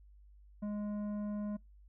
sine tone with tanh clipping, 207.7 Hz, G#3, in tune, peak -37 dBFS, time 0.62-1.57 s, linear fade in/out 10 ms, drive 10 dB, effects noise-tail reverb RT60 0.2 s tail -25 dB re dry + added 50 Hz sine -56 dBFS peak until 1.88 s

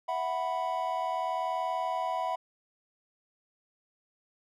triangle chord, E suspended second, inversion none, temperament equal, 659.3 / 740 / 987.8 Hz, E5 / F#5 / B5, 0 / 0 / 0 cents, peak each -33 / -31 / -31 dBFS, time 0.08-2.36 s, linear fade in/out 10 ms, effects none

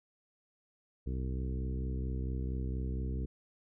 harmonic tone with a mistuned harmonic, 64.4 Hz, C2, 27 cents flat, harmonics 1 / 2 / 3 / 4 / 5 / 6 / 7, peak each -34 / -40 / -44 / -46 / -48 / -50 / -51 dBFS, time 1.06-3.26 s, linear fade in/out 10 ms, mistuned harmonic 1, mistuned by +19 cents, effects none

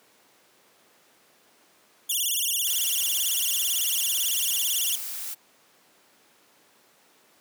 5% pulse tone with vibrato, 3100 Hz, G7, 20 cents flat, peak -16 dBFS, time 2.09-4.96 s, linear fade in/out 10 ms, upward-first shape sine, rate 18 Hz, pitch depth 210 cents each way
blue noise, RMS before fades -34 dBFS, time 2.65-5.35 s, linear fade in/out 20 ms
effects pink hiss -59 dBFS RMS until 7.4 s + high-pass 300 Hz 12 dB/octave

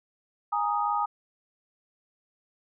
sine chord, Ab suspended second, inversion none, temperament equal with one note detuned, 826.8 / 932.3 / 1244.5 Hz, Ab5 / Bb5 / Eb6, -8 / 0 / 0 cents, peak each -28 / -30 / -28 dBFS, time 0.52-1.06 s, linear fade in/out 10 ms, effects none

